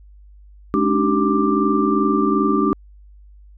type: tone cluster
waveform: sine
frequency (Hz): 211.1 / 281.3 / 304 / 384.9 / 1181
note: G#3 / C#4 / D#4 / G4 / D6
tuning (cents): +29 / +26 / -40 / -32 / +9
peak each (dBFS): -21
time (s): 0.74-2.73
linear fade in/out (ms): 0
effects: added 50 Hz sine -42 dBFS peak until 3.57 s